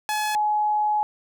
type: tone pair in turn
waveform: sawtooth / sine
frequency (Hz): 850 / 844.1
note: G#5 / G#5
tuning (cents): +40 / +28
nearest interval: unison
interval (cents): 12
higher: first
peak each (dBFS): -19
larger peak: neither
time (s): 0.09-0.35 / 0.35-1.03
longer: second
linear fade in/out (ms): 0
effects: none